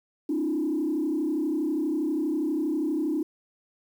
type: tone with frequency modulation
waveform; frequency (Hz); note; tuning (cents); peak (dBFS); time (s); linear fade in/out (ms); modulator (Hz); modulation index
sine; 306.6; D#4; -25; -23; 0.29-3.23; 5; 32.4; 1.1
effects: tanh soft clip ceiling -19 dBFS + 9-bit